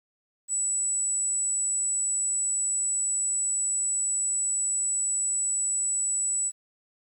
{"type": "tone", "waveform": "sine", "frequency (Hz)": 7902, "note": "B8", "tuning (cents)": 0, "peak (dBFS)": -24, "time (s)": [0.48, 6.52], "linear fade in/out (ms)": 50, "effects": ["10-bit"]}